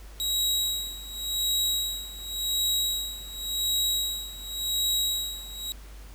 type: tone with tremolo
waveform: sawtooth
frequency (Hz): 3837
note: A#7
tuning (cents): +49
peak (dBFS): -20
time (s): 0.2-5.72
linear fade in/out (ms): 0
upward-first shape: sine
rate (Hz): 0.9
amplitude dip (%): 85
effects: added 50 Hz sine -42 dBFS peak until 6.14 s + pink hiss -52 dBFS RMS until 6.14 s